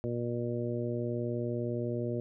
harmonic tone, 119.6 Hz, A#2, 45 cents sharp, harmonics 1 / 2 / 3 / 4 / 5, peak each -35 / -37 / -36 / -39 / -40 dBFS, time 0.04-2.2 s, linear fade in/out 0 ms, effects none

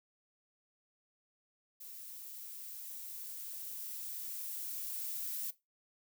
violet noise with level ramp, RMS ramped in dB -49 to -39 dBFS, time 1.8-5.51 s, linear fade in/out 10 ms, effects noise-tail reverb RT60 0.2 s tail -17 dB re dry

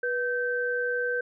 sine tone pair together, 488.3 / 1550.3 Hz, B4 / G6, -20 / -20 cents, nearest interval octave + minor sixth, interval 2000 cents, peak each -28 dBFS, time 0.03-1.21 s, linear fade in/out 5 ms, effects none

